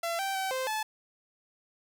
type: tone with pitch steps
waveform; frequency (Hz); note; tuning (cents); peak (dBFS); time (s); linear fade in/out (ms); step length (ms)
sawtooth; 676 / 779 / 767 / 520 / 866; E5 / G5 / G5 / C5 / A5; +43 / -11 / -38 / -11 / -28; -26; 0.03-0.83; 5; 160
effects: none